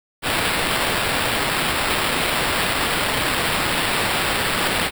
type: noise with sample-and-hold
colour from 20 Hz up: white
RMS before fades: -21 dBFS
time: 0.22-4.91 s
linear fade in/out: 50 ms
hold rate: 6300 Hz
effects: none